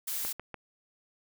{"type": "noise", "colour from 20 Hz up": "blue", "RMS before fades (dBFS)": -34, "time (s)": [0.07, 0.33], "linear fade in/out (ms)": 10}
{"type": "click train", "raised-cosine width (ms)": 0.5, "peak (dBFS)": -24, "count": 3, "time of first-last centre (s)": [0.25, 0.543], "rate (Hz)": 6.83}
{"effects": []}